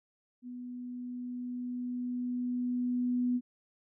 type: tone with level ramp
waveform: sine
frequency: 246.9 Hz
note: B3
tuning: in tune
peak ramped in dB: -40 to -26 dBFS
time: 0.42-3.41 s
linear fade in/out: 50 ms
effects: none